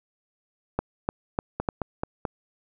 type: two click trains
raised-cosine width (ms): 1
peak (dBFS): -13 / -10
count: 4 / 4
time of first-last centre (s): 1.6-2.252 / 0.79-1.688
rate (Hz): 4.6 / 3.34
effects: none